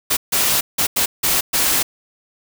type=noise bursts at uneven times; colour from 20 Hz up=white; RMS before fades=-17 dBFS; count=6; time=0.1-0.17 / 0.32-0.61 / 0.78-0.87 / 0.96-1.06 / 1.23-1.41 / 1.53-1.83 s; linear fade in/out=10 ms; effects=none